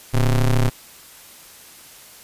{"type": "ring-modulated tone", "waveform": "square", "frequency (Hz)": 65.41, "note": "C2", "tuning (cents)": 0, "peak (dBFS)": -12, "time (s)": [0.13, 0.7], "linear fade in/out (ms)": 20, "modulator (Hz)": 48.8, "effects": ["white hiss -44 dBFS RMS until 2.23 s", "resampled to 32000 Hz"]}